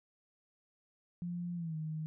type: tone with pitch glide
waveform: sine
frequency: 174.61 to 156.46 Hz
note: F3 to D#3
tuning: 0 to +10 cents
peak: -36 dBFS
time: 1.22-2.06 s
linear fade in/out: 0 ms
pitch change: -190 cents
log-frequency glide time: 1.55-1.76 s
effects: none